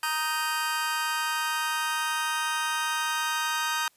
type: chord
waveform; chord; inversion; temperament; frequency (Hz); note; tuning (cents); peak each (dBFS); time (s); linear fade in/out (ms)
sawtooth; Eb major; second; just; 933.4 / 1244.5 / 1555.6; Bb5 / Eb6 / G6; +2 / 0 / -14; -27; 0.03-3.88; 2
effects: white hiss -64 dBFS RMS until 3.96 s + resampled to 32000 Hz